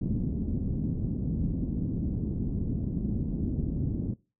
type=low-pass noise; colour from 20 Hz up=white; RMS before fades=-30 dBFS; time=0.01-4.14 s; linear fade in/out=5 ms; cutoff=250 Hz; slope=24 dB/octave; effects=noise-tail reverb RT60 0.3 s tail -21 dB re dry